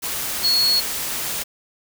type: tone in noise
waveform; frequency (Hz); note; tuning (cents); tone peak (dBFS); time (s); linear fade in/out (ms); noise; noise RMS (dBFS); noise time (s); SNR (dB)
sine; 4342; C#8; -37; -15; 0.43-0.81; 20; white; -26; 0.02-1.44; +8
effects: none